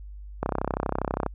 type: click train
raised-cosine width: 1 ms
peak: -11 dBFS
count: 28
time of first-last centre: 0.43-1.263 s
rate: 32.4 Hz
effects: added 50 Hz sine -38 dBFS peak until 1.34 s